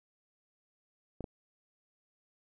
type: clicks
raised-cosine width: 2 ms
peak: -26 dBFS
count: 2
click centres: 1.207 / 1.242 s
effects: none